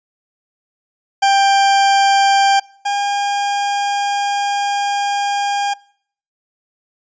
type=tone pair in turn; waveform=40% pulse; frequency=790 / 808 Hz; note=G5 / G#5; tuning=+13 / -48 cents; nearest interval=unison; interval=39 cents; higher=second; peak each=-9 / -15 dBFS; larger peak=first; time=1.22-2.6 / 2.85-5.74 s; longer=second; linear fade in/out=10 ms; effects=noise-tail reverb RT60 0.6 s tail -24 dB re dry + resampled to 16000 Hz

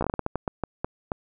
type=slowing click train; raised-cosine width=1 ms; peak=-12 dBFS; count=13; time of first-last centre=0.01-1.118 s; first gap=14 ms; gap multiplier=1.31; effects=none

